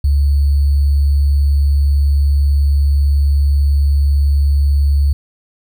sine tone with sample-and-hold, 70.9 Hz, C#2, 40 cents sharp, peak -9 dBFS, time 0.04-5.13 s, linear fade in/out 5 ms, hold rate 4410 Hz, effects none

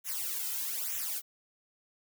blue noise with flanger, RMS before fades -35 dBFS, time 0.04-1.22 s, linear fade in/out 50 ms, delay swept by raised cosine 0.21 to 1.81 ms, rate 1.1 Hz, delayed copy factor -0.95, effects none

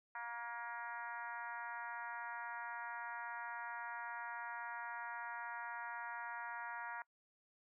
harmonic tone with a mistuned harmonic, 236.3 Hz, A#3, 24 cents sharp, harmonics 3 / 4 / 5 / 6 / 7 / 8 / 9 / 10, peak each -54 / -46 / -55 / -49 / -51 / -53 / -61 / -63 dBFS, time 0.15-7.02 s, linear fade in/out 2 ms, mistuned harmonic 5, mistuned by -41 cents, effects noise-tail reverb RT60 0.1 s tail -24 dB re dry

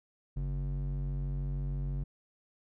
square tone with band-pass filter, 46.89 Hz, F#1, 24 cents sharp, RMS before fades -34 dBFS, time 0.36-2.04 s, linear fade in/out 10 ms, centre 100 Hz, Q 5.8, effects none

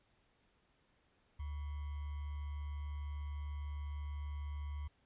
sine tone with sample-and-hold, 73.2 Hz, D2, 5 cents flat, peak -39 dBFS, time 1.39-4.88 s, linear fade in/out 10 ms, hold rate 1050 Hz, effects pink hiss -74 dBFS RMS until 5.05 s + resampled to 8000 Hz

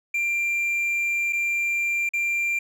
triangle tone with dropouts, 2375 Hz, D7, 19 cents sharp, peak -20 dBFS, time 0.14-2.59 s, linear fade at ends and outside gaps 5 ms, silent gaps 1.326-1.33 / 2.091-2.135 s, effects none

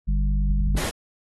harmonic tone, 49 Hz, G1, in tune, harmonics 1 / 3 / 4, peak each -19 / -29 / -31 dBFS, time 0.07-0.8 s, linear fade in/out 20 ms
pink noise, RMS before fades -28 dBFS, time 0.76-0.91 s, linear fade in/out 20 ms
effects AAC 32 kbps

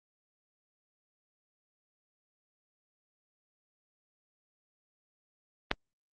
click, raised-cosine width 0.3 ms, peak -10 dBFS, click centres 5.714 s, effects Opus 24 kbps

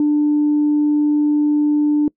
sine tone, 296.8 Hz, D4, 18 cents sharp, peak -11 dBFS, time 0-2.08 s, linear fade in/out 2 ms, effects noise-tail reverb RT60 0.1 s tail -25 dB re dry + tanh soft clip ceiling -9 dBFS

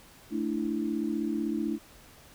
sine chord, A suspended fourth, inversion none, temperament equal, 220 / 293.7 / 329.6 Hz, A3 / D4 / E4, 0 / 0 / 0 cents, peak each -32 dBFS, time 0.3-1.79 s, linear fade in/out 50 ms, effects pink hiss -54 dBFS RMS until 2.34 s

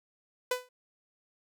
sawtooth tone with exponential decay, 500 Hz, B4, 21 cents sharp, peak -21 dBFS, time 0.51-0.69 s, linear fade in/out 5 ms, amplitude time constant 37 ms, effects none

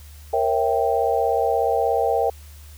sine chord, A# diminished seventh, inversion none, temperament equal with one note detuned, 466.2 / 543 / 659.3 / 784 Hz, A#4 / C#5 / E5 / G5, 0 / -36 / 0 / 0 cents, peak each -22 / -25 / -24 / -22 dBFS, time 0.33-2.3 s, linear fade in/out 5 ms, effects added 74 Hz sine -40 dBFS peak until 2.77 s + white hiss -50 dBFS RMS until 2.77 s

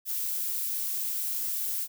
violet noise, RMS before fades -31 dBFS, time 0.05-1.88 s, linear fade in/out 50 ms, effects none

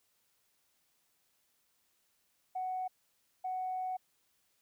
sine tone bursts at uneven times, 743 Hz, F#5, 7 cents sharp, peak -33 dBFS, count 2, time 2.55-2.88 / 3.44-3.97 s, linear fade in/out 10 ms, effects tanh soft clip ceiling -29 dBFS + white hiss -75 dBFS RMS until 4.61 s

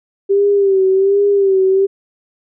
sine tone with vibrato, 392 Hz, G4, in tune, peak -9 dBFS, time 0.29-1.87 s, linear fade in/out 20 ms, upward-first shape sine, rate 1.3 Hz, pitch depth 59 cents each way, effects none

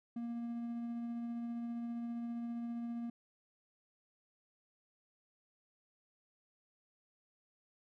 triangle tone with tremolo, 235 Hz, A#3, 14 cents sharp, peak -35 dBFS, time 0.16-3.1 s, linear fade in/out 5 ms, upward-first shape triangle, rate 15 Hz, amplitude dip 25%, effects none

